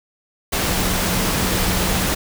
sine tone in noise, 185 Hz, F#3, in tune, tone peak -25 dBFS, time 0.7-2.06 s, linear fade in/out 10 ms, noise pink, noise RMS -20 dBFS, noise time 0.52-2.15 s, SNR -8 dB, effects none

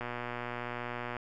click train, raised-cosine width 0.5 ms, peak -22 dBFS, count 141, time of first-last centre 0.01-1.167 s, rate 121 Hz, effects none

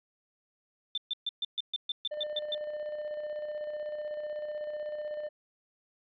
sine tone bursts, 3553 Hz, A7, 16 cents sharp, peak -29 dBFS, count 11, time 0.95-2.547 s, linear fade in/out 2 ms, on 27 ms, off 130 ms
triangle tone with tremolo, 601 Hz, D5, 40 cents sharp, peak -31 dBFS, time 2.11-5.29 s, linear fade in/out 10 ms, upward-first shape square, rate 16 Hz, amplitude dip 35%
effects resampled to 11025 Hz

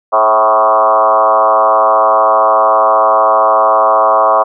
sine tone with frequency modulation, 880 Hz, A5, in tune, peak -6 dBFS, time 0.12-4.44 s, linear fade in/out 20 ms, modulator 113 Hz, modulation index 2.9, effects none

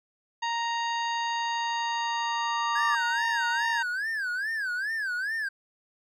harmonic tone, 932.3 Hz, A#5, in tune, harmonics 1 / 2 / 3 / 4 / 5 / 7, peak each -28 / -34 / -38 / -40 / -42 / -45 dBFS, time 0.42-3.83 s, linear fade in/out 10 ms
sine tone with exponential growth, 1175 Hz, D6, 1 cent sharp, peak -24 dBFS, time 0.97-2.95 s, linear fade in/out 2 ms, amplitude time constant 430 ms
triangle tone with vibrato, 1620 Hz, G#6, 43 cents flat, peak -26 dBFS, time 2.75-5.49 s, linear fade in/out 10 ms, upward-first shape sine, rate 2.4 Hz, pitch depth 200 cents each way
effects none

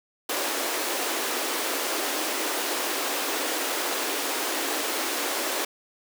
pink high-pass noise, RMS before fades -28 dBFS, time 0.29-5.65 s, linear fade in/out 5 ms, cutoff 280 Hz, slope 48 dB/octave, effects none

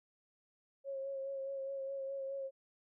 sine tone with vibrato, 544 Hz, C#5, 33 cents flat, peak -38 dBFS, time 0.84-2.51 s, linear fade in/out 50 ms, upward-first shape sine, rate 4.8 Hz, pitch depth 24 cents each way, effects none

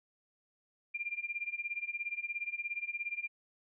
sine tone with tremolo, 2392 Hz, D7, 31 cents sharp, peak -32 dBFS, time 0.94-3.28 s, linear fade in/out 10 ms, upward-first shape sine, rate 17 Hz, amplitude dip 90%, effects none

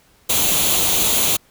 white noise with comb filter, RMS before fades -17 dBFS, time 0.29-1.37 s, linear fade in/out 10 ms, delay 0.29 ms, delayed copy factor +0.6, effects pink hiss -55 dBFS RMS until 1.5 s

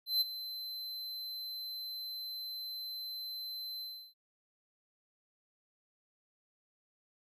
square tone with ADSR envelope, 4070 Hz, C8, 49 cents flat, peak -26 dBFS, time 0.06-4.14 s, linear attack 150 ms, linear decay 22 ms, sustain -14 dB, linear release 330 ms, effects none

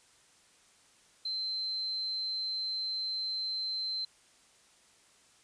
sine tone, 4100 Hz, C8, 36 cents flat, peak -32 dBFS, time 1.25-4.05 s, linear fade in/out 5 ms, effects white hiss -63 dBFS RMS until 5.43 s + resampled to 22050 Hz

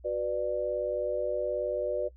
sine chord, B minor, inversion second, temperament just, 370.4 / 493.9 / 592.7 Hz, F#4 / B4 / D5, +2 / 0 / +16 cents, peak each -35 / -32 / -30 dBFS, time 0.04-2.09 s, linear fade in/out 20 ms, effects noise-tail reverb RT60 0.1 s tail -19 dB re dry + added 61 Hz sine -50 dBFS peak until 2.16 s

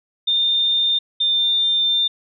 sine tone pair in turn, 3617 / 3599 Hz, A7 / A7, +47 / +38 cents, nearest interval unison, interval 9 cents, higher first, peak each -15 dBFS, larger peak neither, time 0.27-0.99 / 1.2-2.08 s, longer second, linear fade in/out 10 ms, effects none

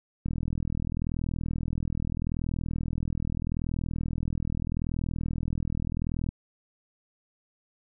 click train, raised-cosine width 5 ms, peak -18 dBFS, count 247, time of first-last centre 0.26-6.289 s, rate 40.8 Hz, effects none

